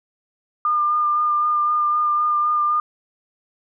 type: tone with vibrato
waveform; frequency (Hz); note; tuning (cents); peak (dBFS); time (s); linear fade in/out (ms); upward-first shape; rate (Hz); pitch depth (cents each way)
sine; 1205; D6; +44; -16; 0.65-2.8; 2; sine; 3.9; 16
effects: none